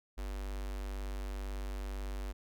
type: tone with notch filter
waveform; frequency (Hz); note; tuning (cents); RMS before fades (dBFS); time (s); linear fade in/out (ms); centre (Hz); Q
square; 49; G1; 0; -39; 0.17-2.33; 20; 140; 1.2
effects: none